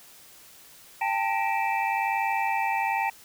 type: tone cluster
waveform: sine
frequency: 793 / 894 / 1904 / 2349 / 2626 Hz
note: G5 / A5 / A#6 / D7 / E7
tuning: +20 / +27 / +36 / 0 / -7 cents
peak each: -28 / -27 / -34 / -32 / -36 dBFS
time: 1.01-3.1 s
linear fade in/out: 5 ms
effects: white hiss -51 dBFS RMS until 3.24 s